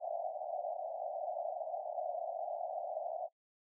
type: band-pass noise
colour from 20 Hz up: white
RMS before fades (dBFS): -40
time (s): 0-3.29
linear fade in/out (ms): 50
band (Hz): 600 to 750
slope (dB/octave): 96
effects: noise-tail reverb RT60 0.1 s tail -21 dB re dry